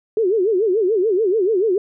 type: tone with vibrato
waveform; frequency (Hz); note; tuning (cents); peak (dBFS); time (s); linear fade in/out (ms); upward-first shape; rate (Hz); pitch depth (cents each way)
sine; 403.7; G#4; -49; -14; 0.17-1.78; 2; sine; 6.9; 220
effects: none